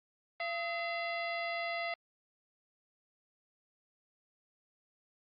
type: harmonic tone with a mistuned harmonic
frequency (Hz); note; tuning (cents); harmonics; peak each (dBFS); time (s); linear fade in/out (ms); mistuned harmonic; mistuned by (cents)
682; F5; -41; 1 / 2 / 3 / 4 / 5 / 6 / 7; -37 / -45 / -38 / -46 / -50 / -51 / -51; 0.4-1.94; 2; 2; -120
effects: Opus 32 kbps